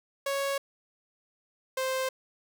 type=tone pair in turn; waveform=sawtooth; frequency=554 / 522.9 Hz; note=C#5 / C5; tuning=-1 / -1 cents; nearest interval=minor second; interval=100 cents; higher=first; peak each=-24 dBFS; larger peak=neither; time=0.26-0.58 / 1.77-2.09 s; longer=neither; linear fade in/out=5 ms; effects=none